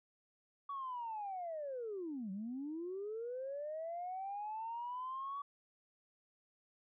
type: linear two-way sweep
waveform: sine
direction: down then up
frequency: 1139 to 184.7 to 1139 Hz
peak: -39 dBFS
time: 0.69-5.42 s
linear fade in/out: 5 ms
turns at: 2.31 s
effects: tanh soft clip ceiling -35 dBFS

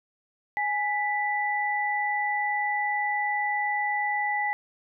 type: tone pair together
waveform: sine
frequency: 831.2 / 1977 Hz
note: G#5 / B6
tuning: +1 / +1 cents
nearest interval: octave + minor third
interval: 1500 cents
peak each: -27 dBFS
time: 0.57-4.53 s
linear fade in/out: 0 ms
effects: none

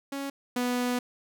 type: tone pair in turn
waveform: sawtooth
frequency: 277.2 / 246.6 Hz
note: C#4 / B3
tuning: 0 / -2 cents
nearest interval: major second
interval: 202 cents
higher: first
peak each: -28 / -22 dBFS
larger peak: second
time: 0.12-0.3 / 0.56-0.99 s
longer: second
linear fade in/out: 5 ms
effects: none

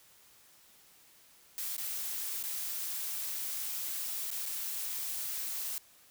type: noise with dropouts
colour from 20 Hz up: blue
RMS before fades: -37 dBFS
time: 1.58-5.78 s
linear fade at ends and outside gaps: 0 ms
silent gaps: 1.765-1.78 / 2.427-2.438 / 4.304-4.314 / 4.456-4.462 s
effects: white hiss -61 dBFS RMS until 6.1 s

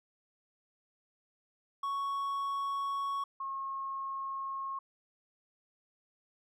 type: tone pair in turn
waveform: triangle / sine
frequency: 1111 / 1083.7 Hz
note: C#6 / C#6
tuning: +4 / -40 cents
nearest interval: unison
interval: 44 cents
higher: first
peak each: -30 / -35 dBFS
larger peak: first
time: 1.83-3.24 / 3.4-4.79 s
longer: first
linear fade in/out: 5 ms
effects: none

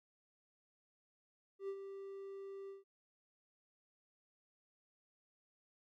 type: tone with ADSR envelope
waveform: triangle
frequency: 392 Hz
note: G4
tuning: in tune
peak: -36 dBFS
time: 1.59-2.84 s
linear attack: 96 ms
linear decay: 65 ms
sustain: -8 dB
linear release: 150 ms
effects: none

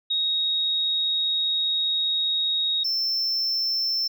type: tone pair in turn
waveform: sine / triangle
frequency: 3765 / 5337 Hz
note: A#7 / E8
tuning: +16 / +21 cents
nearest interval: tritone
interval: 605 cents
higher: second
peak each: -21 dBFS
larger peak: neither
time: 0.1-2.84 / 2.84-4.08 s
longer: first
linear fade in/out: 10 ms
effects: none

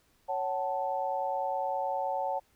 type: chord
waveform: sine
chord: F# minor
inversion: second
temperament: equal with one note detuned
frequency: 554.4 / 750.3 / 880 Hz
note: C#5 / F#5 / A5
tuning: 0 / +24 / 0 cents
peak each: -34 / -33 / -33 dBFS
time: 0.28-2.4 s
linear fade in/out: 20 ms
effects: pink hiss -68 dBFS RMS until 2.55 s

